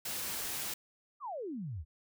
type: noise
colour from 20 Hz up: white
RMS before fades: -38 dBFS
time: 0.05-0.74 s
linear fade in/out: 5 ms
type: exponential sweep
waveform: sine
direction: down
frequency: 1244.5 to 66.4 Hz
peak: -37 dBFS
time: 1.2-1.85 s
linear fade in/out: 50 ms
effects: none